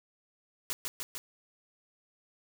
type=noise with echo; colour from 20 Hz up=white; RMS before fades=-34 dBFS; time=0.7-0.73 s; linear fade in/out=0 ms; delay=150 ms; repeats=3; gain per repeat=-2 dB; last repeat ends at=1.18 s; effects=none